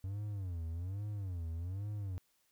triangle tone with vibrato, 92.5 Hz, F#2, in tune, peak -35 dBFS, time 0.04-2.18 s, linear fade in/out 0 ms, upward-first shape sine, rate 1.2 Hz, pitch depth 220 cents each way, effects white hiss -75 dBFS RMS until 2.51 s

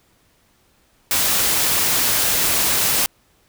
white noise, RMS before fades -18 dBFS, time 1.11-3.06 s, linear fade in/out 0 ms, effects pink hiss -59 dBFS RMS until 3.48 s

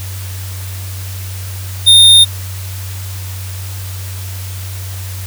square tone, 3653 Hz, A#7, 36 cents flat, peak -3 dBFS, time 1.86-2.25 s, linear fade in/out 20 ms, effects added 94 Hz sine -22 dBFS peak until 5.26 s + white hiss -31 dBFS RMS until 5.26 s

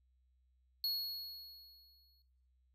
square tone with exponential decay, 4335 Hz, C#8, 39 cents flat, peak -33 dBFS, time 0.84-2.22 s, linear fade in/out 1 ms, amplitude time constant 300 ms, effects noise-tail reverb RT60 0.8 s tail -20 dB re dry + added 63 Hz sine -70 dBFS peak until 2.74 s

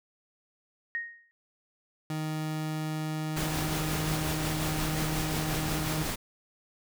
sine tone with exponential decay, 1864.7 Hz, A#6, in tune, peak -27 dBFS, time 0.95-1.31 s, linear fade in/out 0 ms, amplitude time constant 77 ms
30% pulse tone, 155.56 Hz, D#3, in tune, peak -28 dBFS, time 2.1-6.03 s, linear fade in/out 2 ms
pink noise with tremolo, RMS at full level -32 dBFS, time 3.36-6.16 s, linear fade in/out 10 ms, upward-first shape sine, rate 5.6 Hz, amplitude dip 30%
effects none

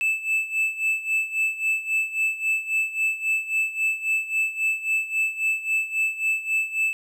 triangle tone with tremolo, 2630 Hz, E7, 5 cents flat, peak -17 dBFS, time 0.01-6.93 s, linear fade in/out 0 ms, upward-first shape sine, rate 3.7 Hz, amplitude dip 80%, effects none

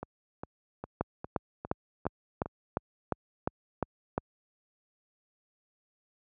two click trains, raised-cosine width 1 ms, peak -14 / -23 dBFS, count 10 / 7, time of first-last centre 1.01-4.179 / 0.03-2.459 s, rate 2.84 / 2.47 Hz, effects high-pass 60 Hz 12 dB/octave

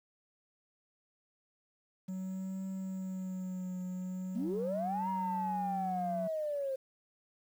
triangle tone with vibrato, 186.6 Hz, F#3, 15 cents sharp, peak -34 dBFS, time 2.08-6.28 s, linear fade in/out 10 ms, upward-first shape triangle, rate 0.43 Hz, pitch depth 41 cents each way
sine linear two-way sweep, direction up then down, 210 to 953 to 523 Hz, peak -32 dBFS, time 4.35-6.76 s, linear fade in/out 10 ms, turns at 5.09 s
effects tanh soft clip ceiling -26 dBFS + 10-bit

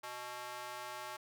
square tone with high-pass filter, 123.47 Hz, B2, in tune, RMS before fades -45 dBFS, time 0.03-1.17 s, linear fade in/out 10 ms, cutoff 870 Hz, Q 1.5, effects none

